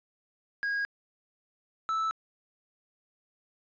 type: tone pair in turn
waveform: triangle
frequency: 1639 / 1314.1 Hz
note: G#6 / E6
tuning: -23 / -6 cents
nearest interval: major third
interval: 383 cents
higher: first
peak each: -26 / -25 dBFS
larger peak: second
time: 0.63-0.85 / 1.89-2.11 s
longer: neither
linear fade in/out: 0 ms
effects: resampled to 16000 Hz + 11-bit